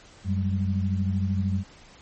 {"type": "tone cluster", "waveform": "sine", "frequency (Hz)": [93.6, 187.9, 200.9], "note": ["F#2", "F#3", "G3"], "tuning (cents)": [20, 27, 43], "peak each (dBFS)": [-24, -30, -29], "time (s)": [0.24, 1.64], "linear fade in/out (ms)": 50, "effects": ["pink hiss -51 dBFS RMS until 2.01 s", "MP3 32 kbps"]}